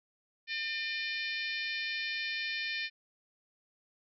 harmonic tone, 602 Hz, D5, 43 cents sharp, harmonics 3 / 4 / 5 / 6 / 7 / 8 / 9, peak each -38 / -37 / -44 / -43 / -43 / -46 / -49 dBFS, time 0.47-2.9 s, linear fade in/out 50 ms, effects none

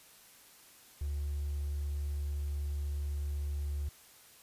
triangle tone with hard clipping, 72 Hz, D2, 34 cents flat, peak -33 dBFS, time 1.01-3.89 s, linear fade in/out 5 ms, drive 4 dB, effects white hiss -58 dBFS RMS until 4.42 s + resampled to 32000 Hz

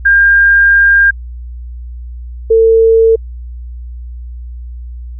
sine tone pair in turn, 1604 / 450.1 Hz, G6 / A4, +39 / +39 cents, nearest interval octave + minor seventh, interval 2200 cents, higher first, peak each -4 dBFS, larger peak neither, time 0.05-1.11 / 2.5-3.16 s, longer first, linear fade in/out 10 ms, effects added 60 Hz sine -23 dBFS peak until 5.19 s

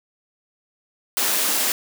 white high-pass noise, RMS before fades -21 dBFS, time 1.17-1.72 s, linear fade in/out 0 ms, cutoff 210 Hz, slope 48 dB/octave, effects none

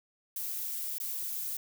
violet noise with dropouts, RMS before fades -36 dBFS, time 0.36-1.57 s, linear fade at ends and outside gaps 2 ms, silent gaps 0.983-1 s, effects none

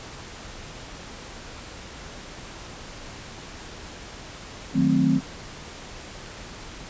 sine chord, D# diminished seventh, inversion none, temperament equal, 155.56 / 185 / 220 / 261.6 Hz, D#3 / F#3 / A3 / C4, 0 / 0 / 0 / 0 cents, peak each -24 / -24 / -25 / -20 dBFS, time 4.73-5.21 s, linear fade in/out 50 ms, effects pink hiss -40 dBFS RMS until 6.89 s + resampled to 16000 Hz

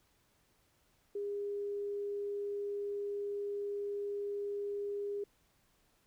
sine tone, 406.3 Hz, G#4, 38 cents flat, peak -35 dBFS, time 1.15-5.24 s, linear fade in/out 5 ms, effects pink hiss -72 dBFS RMS until 6.06 s

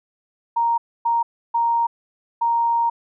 sine tone bursts at uneven times, 932.3 Hz, A#5, in tune, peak -16 dBFS, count 4, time 0.56-0.78 / 1.05-1.23 / 1.54-1.87 / 2.41-2.9 s, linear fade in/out 10 ms, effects none

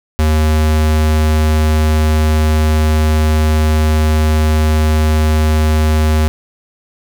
square tone, 77.5 Hz, D#2, 6 cents flat, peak -10 dBFS, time 0.19-6.28 s, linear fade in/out 0 ms, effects none

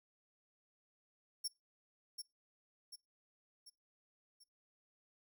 25% pulse tone with echo, 5470 Hz, F8, 37 cents flat, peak -32 dBFS, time 1.44-1.48 s, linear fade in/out 10 ms, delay 740 ms, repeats 4, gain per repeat -6 dB, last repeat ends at 4.44 s, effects noise-tail reverb RT60 0.2 s tail -21 dB re dry

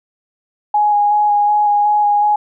sine tone with vibrato, 830.6 Hz, G#5, in tune, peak -10 dBFS, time 0.74-2.36 s, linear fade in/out 5 ms, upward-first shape square, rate 2.7 Hz, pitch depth 12 cents each way, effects none

